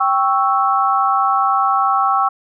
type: chord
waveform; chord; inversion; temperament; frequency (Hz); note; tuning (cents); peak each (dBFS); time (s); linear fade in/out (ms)
sine; C# diminished; second; equal; 784 / 1108.7 / 1318.5; G5 / C#6 / E6; 0 / 0 / 0; -17; 0-2.29; 10
effects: none